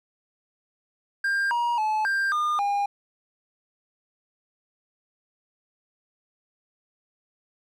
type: tone with pitch steps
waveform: triangle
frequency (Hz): 1597 / 951 / 862 / 1587 / 1212 / 809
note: G6 / A#5 / A5 / G6 / D#6 / G#5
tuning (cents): +32 / +34 / -36 / +21 / -46 / -46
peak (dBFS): -20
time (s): 1.24-2.86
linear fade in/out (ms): 5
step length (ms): 270
effects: none